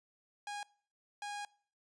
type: tone bursts at uneven times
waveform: sawtooth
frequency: 821 Hz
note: G#5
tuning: 20 cents flat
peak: -36 dBFS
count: 2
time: 0.47-0.63 / 1.22-1.45 s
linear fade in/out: 2 ms
effects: noise-tail reverb RT60 0.5 s tail -23 dB re dry + resampled to 22050 Hz